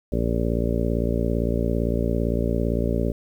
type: harmonic tone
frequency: 57.7 Hz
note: A#1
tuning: 17 cents flat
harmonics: 1 / 2 / 3 / 4 / 5 / 6 / 7 / 8 / 9 / 10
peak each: -25 / -28 / -29 / -28 / -31 / -35 / -30 / -32 / -37 / -32 dBFS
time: 0.12-3.12 s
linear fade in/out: 5 ms
effects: 9-bit